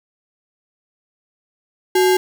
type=tone with sample-and-hold; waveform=sine; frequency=370 Hz; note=F#4; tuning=in tune; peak=-11 dBFS; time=1.95-2.17 s; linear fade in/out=5 ms; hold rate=1225 Hz; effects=none